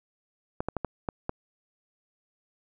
clicks, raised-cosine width 1 ms, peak -15 dBFS, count 6, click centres 0.605 / 0.686 / 0.767 / 0.847 / 1.088 / 1.294 s, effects none

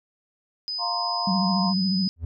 sine tone, 5000 Hz, D#8, 8 cents sharp, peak -27 dBFS, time 0.68-2.09 s, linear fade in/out 0 ms
sine chord, F suspended fourth, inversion none, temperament equal with one note detuned, 701.7 / 932.3 / 1046.5 Hz, F5 / Bb5 / C6, +8 / 0 / 0 cents, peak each -30 dBFS, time 0.78-1.74 s, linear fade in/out 50 ms
sine tone with vibrato, 189.9 Hz, F#3, 45 cents sharp, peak -21 dBFS, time 1.27-2.08 s, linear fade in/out 5 ms, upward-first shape sine, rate 14 Hz, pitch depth 70 cents each way
triangle tone with exponential growth, 82.41 Hz, E2, in tune, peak -22 dBFS, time 2.16-2.25 s, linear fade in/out 5 ms, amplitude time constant 18 ms
effects none

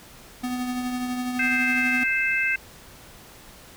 square tone with tremolo, 249.3 Hz, B3, 16 cents sharp, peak -25 dBFS, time 0.43-2.04 s, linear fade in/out 10 ms, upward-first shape triangle, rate 12 Hz, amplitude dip 40%
harmonic tone, 523.3 Hz, C5, in tune, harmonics 3 / 4 / 5, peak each -25 / -25 / -25 dBFS, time 1.39-2.56 s, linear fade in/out 5 ms
effects pink hiss -47 dBFS RMS until 3.76 s

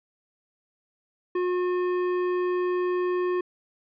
triangle tone with hard clipping, 360 Hz, F#4, 47 cents flat, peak -25 dBFS, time 1.35-3.41 s, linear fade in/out 5 ms, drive 15 dB, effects resampled to 11025 Hz

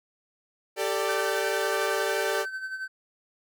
sawtooth chord, G suspended second, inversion none, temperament equal with one note detuned, 392 / 445.9 / 587.3 Hz, G4 / A4 / D5, 0 / +23 / 0 cents, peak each -26 dBFS, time 0.76-2.46 s, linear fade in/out 50 ms
triangle tone with tremolo, 1536 Hz, G6, 36 cents flat, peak -28 dBFS, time 1.08-2.88 s, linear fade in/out 10 ms, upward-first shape sine, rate 11 Hz, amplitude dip 60%
effects none

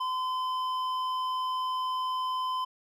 sine tone with hard clipping, 1023 Hz, C6, 39 cents flat, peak -30 dBFS, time 0-2.65 s, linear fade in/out 10 ms, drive 8 dB, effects none

